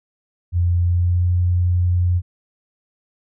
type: tone with pitch glide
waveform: sine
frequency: 87.3 to 88.88 Hz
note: F2 to F2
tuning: 0 to +31 cents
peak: -14 dBFS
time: 0.52-2.22 s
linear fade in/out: 50 ms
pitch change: +31 cents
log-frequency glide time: 0.81-1.28 s
effects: none